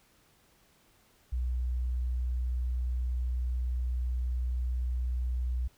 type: tone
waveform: sine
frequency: 61.74 Hz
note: B1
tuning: in tune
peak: -28 dBFS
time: 1.32-5.68 s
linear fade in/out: 10 ms
effects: pink hiss -65 dBFS RMS until 5.77 s